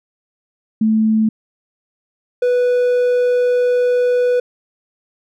sine / triangle tone pair in turn, 218.9 / 493 Hz, A3 / B4, -9 / -3 cents, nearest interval octave + major second, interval 1406 cents, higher second, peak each -11 / -10 dBFS, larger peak second, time 0.81-1.29 / 2.42-4.4 s, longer second, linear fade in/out 5 ms, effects none

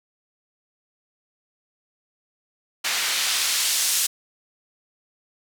white noise with band-pass filter sweep, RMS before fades -23 dBFS, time 2.84-4.07 s, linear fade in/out 10 ms, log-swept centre 2300 to 6700 Hz, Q 0.71, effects none

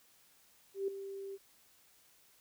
sine tone with ADSR envelope, 392 Hz, G4, in tune, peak -30 dBFS, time 0.74-1.38 s, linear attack 140 ms, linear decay 4 ms, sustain -11 dB, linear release 37 ms, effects white hiss -66 dBFS RMS until 2.4 s

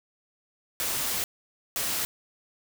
white noise bursts at uneven times, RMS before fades -29 dBFS, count 2, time 0.8-1.24 / 1.76-2.05 s, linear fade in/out 0 ms, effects none

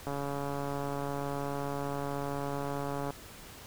click train, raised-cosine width 1 ms, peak -22 dBFS, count 429, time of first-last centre 0.07-3.105 s, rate 141 Hz, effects pink hiss -49 dBFS RMS until 3.66 s

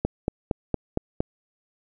click train, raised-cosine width 2 ms, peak -9 dBFS, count 6, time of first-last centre 0.05-1.205 s, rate 4.33 Hz, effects none

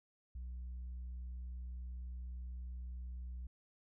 sine tone, 61.74 Hz, B1, in tune, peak -40 dBFS, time 0.35-3.47 s, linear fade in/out 5 ms, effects tanh soft clip ceiling -41 dBFS

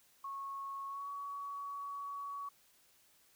sine tone with pitch glide, 1100 to 1127 Hz, C#6 to C#6, -14 to +28 cents, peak -40 dBFS, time 0.24-2.49 s, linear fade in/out 5 ms, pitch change +42 cents, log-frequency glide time 0.88-1.06 s, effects white hiss -68 dBFS RMS until 3.35 s

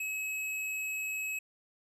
square tone, 2567 Hz, E7, 47 cents flat, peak -34 dBFS, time 0-1.39 s, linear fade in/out 5 ms, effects resampled to 32000 Hz

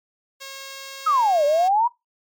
5% pulse tone, 543 Hz, C#5, 36 cents flat, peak -23 dBFS, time 0.4-1.69 s, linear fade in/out 20 ms
sine exponential two-way sweep, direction down then up, 1318.5 to 567 to 978 Hz, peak -15 dBFS, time 1.06-1.88 s, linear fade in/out 10 ms, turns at 1.45 s
effects noise-tail reverb RT60 0.2 s tail -23 dB re dry + MP3 96 kbps

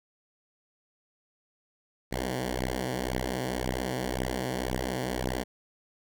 5% pulse beating tone pair, 62.6 / 64.5 Hz, B1 / C2, +24 / -24 cents, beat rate 1.9 Hz, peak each -21 dBFS, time 2.11-5.44 s, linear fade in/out 20 ms, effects none

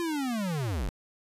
square linear sweep, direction down, 350 to 36.76 Hz, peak -29 dBFS, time 0-0.89 s, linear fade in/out 0 ms, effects resampled to 32000 Hz

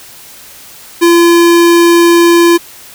square tone, 341.4 Hz, F4, 39 cents flat, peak -4 dBFS, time 1.01-2.58 s, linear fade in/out 20 ms, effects white hiss -34 dBFS RMS until 2.94 s

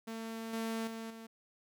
sawtooth tone with level steps, 225.3 Hz, A3, 41 cents sharp, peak -36 / -31 / -37 / -43 dBFS, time 0.07-1.27 s, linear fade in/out 10 ms, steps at 0.53 / 0.87 / 1.1 s, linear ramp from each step 5 ms, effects none

